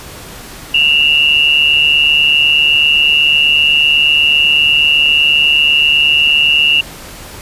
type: tone pair together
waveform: sine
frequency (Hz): 2717 / 2865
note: F7 / F7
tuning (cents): -48 / +44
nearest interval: minor second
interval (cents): 92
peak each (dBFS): -10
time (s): 0.74-6.81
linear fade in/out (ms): 5
effects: pink hiss -31 dBFS RMS until 7.41 s + resampled to 32000 Hz